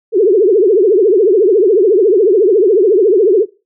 sine tone with vibrato, 403.5 Hz, G#4, 50 cents flat, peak -6 dBFS, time 0.12-3.46 s, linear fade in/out 50 ms, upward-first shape triangle, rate 14 Hz, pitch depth 280 cents each way, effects noise-tail reverb RT60 0.3 s tail -22 dB re dry

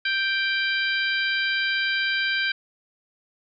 harmonic tone with a mistuned harmonic, 784 Hz, G5, in tune, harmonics 2 / 3 / 4 / 5 / 6, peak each -24 / -28 / -30 / -32 / -34 dBFS, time 0.05-2.52 s, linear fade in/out 5 ms, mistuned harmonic 6, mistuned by +21 cents, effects none

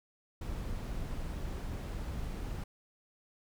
brown noise, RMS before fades -38 dBFS, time 0.41-2.64 s, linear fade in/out 5 ms, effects none

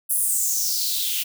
blue noise with high-pass filter sweep, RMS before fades -23 dBFS, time 0.09-1.24 s, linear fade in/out 20 ms, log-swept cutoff 11000 to 2700 Hz, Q 4.4, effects none

